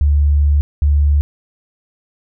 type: tone pair in turn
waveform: sine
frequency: 72.7 / 72.7 Hz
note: D2 / D2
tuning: -17 / -17 cents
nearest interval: unison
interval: 0 cents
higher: neither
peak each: -9 dBFS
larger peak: neither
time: 0.01-0.61 / 0.82-1.21 s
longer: first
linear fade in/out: 0 ms
effects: none